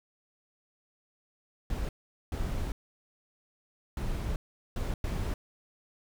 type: noise bursts at uneven times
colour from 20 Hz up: brown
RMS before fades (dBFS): -32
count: 5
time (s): 1.7-1.89 / 2.32-2.72 / 3.97-4.36 / 4.76-4.94 / 5.04-5.34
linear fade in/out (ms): 2
effects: none